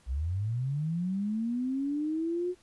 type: linear sweep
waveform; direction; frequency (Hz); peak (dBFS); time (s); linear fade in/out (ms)
sine; up; 58.27 to 365.9; -28; 0.06-2.55; 50
effects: pink hiss -63 dBFS RMS until 2.62 s + resampled to 24000 Hz